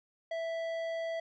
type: tone with tanh clipping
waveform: sine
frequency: 659.3 Hz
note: E5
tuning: in tune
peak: -35 dBFS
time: 0.31-1.2 s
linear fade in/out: 5 ms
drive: 12 dB
effects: none